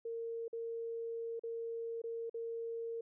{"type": "tone with dropouts", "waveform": "sine", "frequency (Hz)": 460, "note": "A#4", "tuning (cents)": -23, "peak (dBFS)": -38, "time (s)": [0.05, 3.01], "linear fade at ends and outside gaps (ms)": 5, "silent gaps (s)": [[0.481, 0.529], [1.395, 1.435], [2.018, 2.038], [2.297, 2.342]], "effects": []}